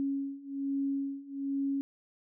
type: beating tone pair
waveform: sine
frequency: 275.5 / 276.7 Hz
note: C#4 / C#4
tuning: -11 / -3 cents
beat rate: 1.2 Hz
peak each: -35 / -33 dBFS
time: 0-1.81 s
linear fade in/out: 0 ms
effects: none